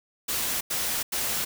white noise bursts, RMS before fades -28 dBFS, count 3, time 0.28-1.45 s, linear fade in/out 10 ms, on 330 ms, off 90 ms, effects none

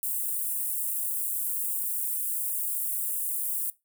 white high-pass noise, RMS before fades -30 dBFS, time 0.03-3.7 s, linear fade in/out 0 ms, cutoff 8500 Hz, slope 48 dB/octave, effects noise-tail reverb RT60 0.2 s tail -19 dB re dry

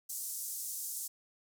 white band-pass noise, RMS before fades -40 dBFS, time 0.09-1.08 s, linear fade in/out 10 ms, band 6200 to 14000 Hz, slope 24 dB/octave, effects none

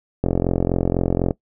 click train, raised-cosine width 2 ms, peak -5 dBFS, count 48, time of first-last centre 0.24-1.308 s, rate 44 Hz, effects noise-tail reverb RT60 0.1 s tail -21 dB re dry

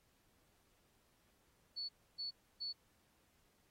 sine tone bursts, 4435 Hz, C#8, in tune, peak -40 dBFS, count 3, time 1.76-2.73 s, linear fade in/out 20 ms, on 130 ms, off 290 ms, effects pink hiss -75 dBFS RMS until 3.7 s + AAC 48 kbps

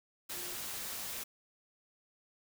sine tone in noise, 355.5 Hz, F4, 31 cents sharp, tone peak -52 dBFS, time 0.33-0.55 s, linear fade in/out 10 ms, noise white, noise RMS -41 dBFS, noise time 0.29-1.24 s, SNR -14 dB, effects none

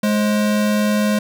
square tone pair together, 209.9 / 529 Hz, G#3 / C5, +19 / +19 cents, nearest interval octave + major third, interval 1600 cents, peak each -16 / -25 dBFS, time 0.03-1.19 s, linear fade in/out 5 ms, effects none

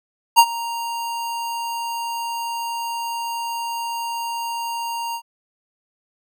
square tone with ADSR envelope, 932.3 Hz, A#5, in tune, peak -6 dBFS, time 0.36-5.22 s, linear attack 30 ms, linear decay 59 ms, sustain -19 dB, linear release 73 ms, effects none

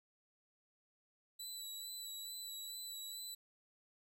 20% pulse tone with vibrato, 3951 Hz, B7, in tune, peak -39 dBFS, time 1.39-3.35 s, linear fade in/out 10 ms, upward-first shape sine, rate 2.3 Hz, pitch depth 24 cents each way, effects none

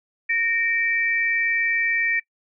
sine tone pair together, 1843.8 / 2323 Hz, A#6 / D7, -19 / -20 cents, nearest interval major third, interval 399 cents, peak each -22 dBFS, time 0.29-2.2 s, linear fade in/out 10 ms, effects noise-tail reverb RT60 0.1 s tail -22 dB re dry

